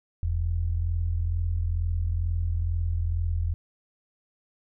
sine tone pair together, 41.9 / 84.1 Hz, E1 / E2, +29 / +35 cents, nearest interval octave, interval 1206 cents, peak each -28 / -25 dBFS, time 0.23-3.54 s, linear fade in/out 0 ms, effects none

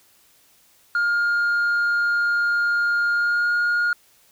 sine tone with pitch glide, 1413 to 1426.1 Hz, F6 to F6, +20 to +36 cents, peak -15 dBFS, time 0.95-3.93 s, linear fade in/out 2 ms, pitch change +16 cents, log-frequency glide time 3.14-3.49 s, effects tanh soft clip ceiling -17 dBFS + white hiss -57 dBFS RMS until 4.31 s

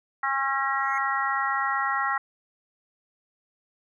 harmonic tone, 271.6 Hz, C#4, 35 cents flat, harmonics 3 / 4 / 5 / 6 / 7, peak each -30 / -29 / -28 / -37 / -29 dBFS, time 0.23-2.18 s, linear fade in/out 5 ms
triangle tone with exponential growth, 2151 Hz, C7, 47 cents sharp, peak -30 dBFS, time 0.69-0.98 s, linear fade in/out 2 ms, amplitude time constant 61 ms
effects none

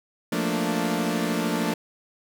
sawtooth chord, Bb major seventh, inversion second, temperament equal, 174.61 / 220 / 233.1 / 293.7 Hz, F3 / A3 / Bb3 / D4, 0 / 0 / 0 / 0 cents, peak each -25 dBFS, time 0.32-1.74 s, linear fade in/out 5 ms, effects none

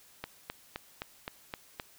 click train, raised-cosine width 0.3 ms, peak -20 dBFS, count 7, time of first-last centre 0.24-1.798 s, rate 3.85 Hz, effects white hiss -59 dBFS RMS until 1.98 s

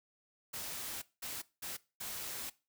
white noise bursts at uneven times, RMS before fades -42 dBFS, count 4, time 0.53-1.02 / 1.22-1.42 / 1.62-1.77 / 2-2.5 s, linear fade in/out 10 ms, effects noise-tail reverb RT60 0.3 s tail -20 dB re dry

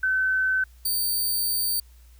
sine / 5% pulse tone pair in turn, 1526 / 4597 Hz, G6 / D8, -47 / -38 cents, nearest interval octave + perfect fifth, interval 1909 cents, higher second, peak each -20 / -16 dBFS, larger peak second, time 0.03-0.64 / 0.85-1.8 s, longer second, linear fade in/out 5 ms, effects added 60 Hz sine -48 dBFS peak until 2.19 s + white hiss -61 dBFS RMS until 2.19 s

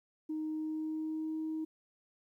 sine tone with pitch glide, 311.1 to 315.6 Hz, D#4 to D#4, 0 to +25 cents, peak -33 dBFS, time 0.29-1.65 s, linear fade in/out 10 ms, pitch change +25 cents, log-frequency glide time 0.49-1.38 s, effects tanh soft clip ceiling -30 dBFS + 12-bit

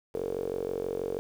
sawtooth tone with band-pass filter, 46.25 Hz, F#1, in tune, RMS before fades -33 dBFS, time 0.14-1.19 s, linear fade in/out 0 ms, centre 450 Hz, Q 9.2, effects 9-bit

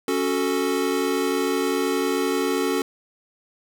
square chord, F# minor, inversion second, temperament equal, 277.2 / 370 / 440 Hz, C#4 / F#4 / A4, 0 / 0 / 0 cents, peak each -26 dBFS, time 0.08-2.82 s, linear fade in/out 2 ms, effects 9-bit

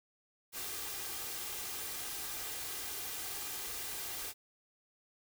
white noise with comb filter, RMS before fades -41 dBFS, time 0.52-4.34 s, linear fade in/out 50 ms, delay 2.5 ms, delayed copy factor +0.5, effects none

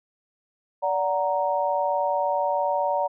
sine chord, D augmented, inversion none, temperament equal with one note detuned, 578.9 / 740 / 932.3 Hz, D5 / F#5 / A#5, -25 / 0 / 0 cents, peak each -25 / -27 / -25 dBFS, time 0.82-3.08 s, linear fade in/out 20 ms, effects none

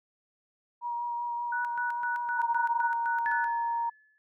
sine tone with vibrato, 952 Hz, A#5, 36 cents sharp, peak -30 dBFS, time 0.81-2.92 s, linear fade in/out 50 ms, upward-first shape sine, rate 5.2 Hz, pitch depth 12 cents each way
sine tone with tremolo, 1480 Hz, F#6, in tune, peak -30 dBFS, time 1.52-3.48 s, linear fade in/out 5 ms, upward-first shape square, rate 3.9 Hz, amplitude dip 80%
sine tone, 932.3 Hz, A#5, in tune, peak -27 dBFS, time 2.37-3.9 s, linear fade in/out 10 ms
sine tone with exponential decay, 1724 Hz, A6, 36 cents flat, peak -27 dBFS, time 3.26-4.18 s, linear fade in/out 0 ms, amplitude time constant 200 ms
effects none

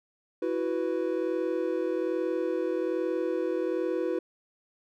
triangle chord, E suspended second, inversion none, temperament just, 329.6 / 370.8 / 494.4 Hz, E4 / F#4 / B4, 0 / +4 / +2 cents, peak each -29 dBFS, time 0.42-4.19 s, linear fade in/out 5 ms, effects none

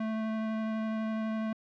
square tone with vibrato, 219.9 Hz, A3, 1 cent flat, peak -31 dBFS, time 0-1.53 s, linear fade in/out 5 ms, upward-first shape triangle, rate 12 Hz, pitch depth 10 cents each way, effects low-pass 2000 Hz 12 dB/octave

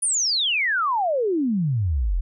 sine exponential sweep, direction down, 9980 to 38 Hz, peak -19 dBFS, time 0.02-2.21 s, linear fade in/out 10 ms, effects none

